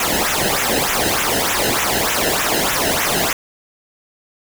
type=noise with flanger; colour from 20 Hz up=pink; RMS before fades=-18 dBFS; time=0-3.33 s; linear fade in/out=2 ms; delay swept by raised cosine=0.21 to 0.89 ms; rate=3.3 Hz; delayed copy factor=-0.8; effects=none